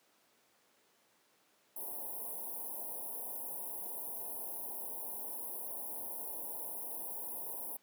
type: band-stop noise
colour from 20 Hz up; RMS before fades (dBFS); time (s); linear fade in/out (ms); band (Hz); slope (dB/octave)
white; -42; 1.76-7.77; 5; 1000 to 9800; 96
effects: pink hiss -70 dBFS RMS until 7.82 s + high-pass 300 Hz 12 dB/octave